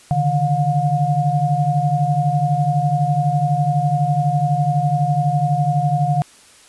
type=tone cluster; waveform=sine; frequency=140.7 / 152.7 / 715 Hz; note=C#3 / D#3 / F5; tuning=+26 / -32 / +41 cents; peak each=-19 dBFS; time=0.11-6.22 s; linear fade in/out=0 ms; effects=white hiss -47 dBFS RMS until 6.68 s + resampled to 24000 Hz